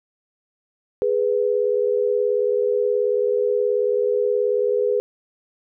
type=tone pair together; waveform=sine; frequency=415.3 / 493.9 Hz; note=G#4 / B4; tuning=0 / 0 cents; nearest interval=minor third; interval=300 cents; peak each=-20 dBFS; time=1.02-5 s; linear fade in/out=0 ms; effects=none